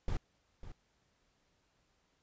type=noise with echo; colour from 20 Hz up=brown; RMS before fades=-33 dBFS; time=0.08-0.17 s; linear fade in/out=2 ms; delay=550 ms; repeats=1; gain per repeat=-13 dB; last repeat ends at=0.72 s; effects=pink hiss -75 dBFS RMS until 2.22 s + resampled to 16000 Hz